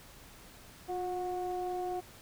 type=ring-modulated tone; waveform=triangle; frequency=185 Hz; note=F#3; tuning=in tune; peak=-28 dBFS; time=0.88-2.01 s; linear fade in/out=20 ms; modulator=543 Hz; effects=pink hiss -54 dBFS RMS until 2.21 s